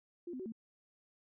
sine tone with pitch steps, 347.8 / 255.8 / 374.5 / 224.8 Hz, F4 / C4 / F#4 / A3, -7 / -39 / +21 / +37 cents, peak -40 dBFS, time 0.27-0.522 s, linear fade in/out 5 ms, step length 63 ms, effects none

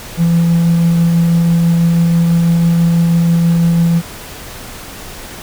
triangle tone with tremolo, 168.6 Hz, E3, 39 cents sharp, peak -4 dBFS, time 0.17-4.02 s, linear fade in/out 50 ms, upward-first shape triangle, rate 6.1 Hz, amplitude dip 25%, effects tanh soft clip ceiling -3 dBFS + pink hiss -30 dBFS RMS until 5.42 s

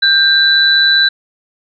sine tone pair together, 1575 / 3975 Hz, G6 / B7, +8 / +10 cents, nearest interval octave + major third, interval 1602 cents, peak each -10 dBFS, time 0.02-1.09 s, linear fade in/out 10 ms, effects none

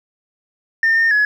sine tone with pitch steps, 1811 / 1822 / 1691 Hz, A6 / A#6 / G#6, +49 / -40 / +31 cents, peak -10 dBFS, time 0.83-1.25 s, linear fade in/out 2 ms, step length 140 ms, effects tanh soft clip ceiling -9 dBFS + 8-bit

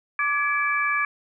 sine tone cluster, 1168 / 1687 / 2320 Hz, D6 / G#6 / D7, -10 / +27 / -22 cents, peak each -25 dBFS, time 0.19-1.05 s, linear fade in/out 2 ms, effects none

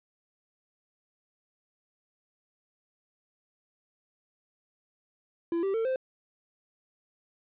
triangle tone with pitch steps, 337.5 / 389.9 / 450.5 / 520.5 Hz, E4 / G4 / A4 / C5, +41 / -9 / +41 / -9 cents, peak -24 dBFS, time 5.52-5.96 s, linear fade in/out 2 ms, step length 110 ms, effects resampled to 8000 Hz + 11-bit

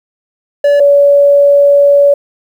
triangle / sine tone pair in turn, 574 / 568.7 Hz, D5 / C#5, -40 / +44 cents, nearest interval unison, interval 16 cents, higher first, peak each -3 dBFS, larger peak neither, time 0.64-0.8 / 0.8-2.14 s, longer second, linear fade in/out 5 ms, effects 7-bit

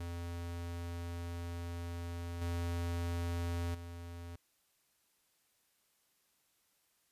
square tone with level steps, 85.9 Hz, F2, 28 cents flat, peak -40 / -35 / -45 dBFS, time 0-4.36 s, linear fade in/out 5 ms, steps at 2.41 / 3.74 s, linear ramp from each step 10 ms, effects white hiss -75 dBFS RMS until 7.11 s + resampled to 32000 Hz

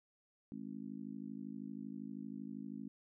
harmonic tone, 52.7 Hz, G#1, 26 cents sharp, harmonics 3 / 4 / 5 / 6, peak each -55 / -46 / -47 / -55 dBFS, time 0.52-2.88 s, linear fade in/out 0 ms, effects none

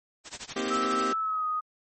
white noise with tremolo, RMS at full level -34 dBFS, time 0.24-1.1 s, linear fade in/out 50 ms, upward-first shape sine, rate 12 Hz, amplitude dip 95%
sawtooth chord, C minor seventh, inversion third, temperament just, 235.5 / 261.6 / 314 / 392.4 Hz, Bb3 / C4 / Eb4 / G4, +18 / 0 / +16 / +2 cents, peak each -30 / -30 / -33 / -27 dBFS, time 0.56-1.13 s, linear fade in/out 5 ms
sine tone with pitch glide, 1312 to 1247 Hz, E6 to D#6, -9 to +3 cents, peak -26 dBFS, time 0.7-1.61 s, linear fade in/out 20 ms, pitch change -88 cents, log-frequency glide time 1.18-1.46 s
effects MP3 32 kbps

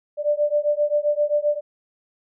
sine beating tone pair, 587.3 / 594.9 Hz, D5 / D5, 0 / +22 cents, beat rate 7.6 Hz, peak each -21 dBFS, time 0.17-1.61 s, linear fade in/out 50 ms, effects none

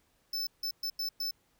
square tone bursts at uneven times, 5274 Hz, E8, in tune, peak -32 dBFS, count 5, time 0.33-0.47 / 0.63-0.71 / 0.83-0.9 / 0.99-1.09 / 1.2-1.31 s, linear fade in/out 5 ms, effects pink hiss -71 dBFS RMS until 1.59 s

